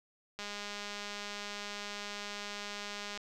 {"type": "click train", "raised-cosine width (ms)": 0.2, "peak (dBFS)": -24, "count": 572, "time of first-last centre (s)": [0.39, 3.175], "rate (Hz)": 205, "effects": []}